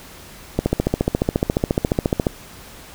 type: click train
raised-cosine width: 2 ms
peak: -3 dBFS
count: 25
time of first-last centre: 0.59-2.268 s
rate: 14.3 Hz
effects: pink hiss -41 dBFS RMS until 2.94 s